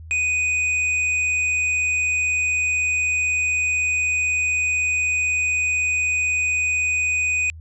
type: tone with hard clipping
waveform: sine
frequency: 2489 Hz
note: D#7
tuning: in tune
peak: -20 dBFS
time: 0.11-7.5 s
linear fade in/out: 0 ms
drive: 7 dB
effects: added 80 Hz sine -36 dBFS peak until 7.6 s + resampled to 22050 Hz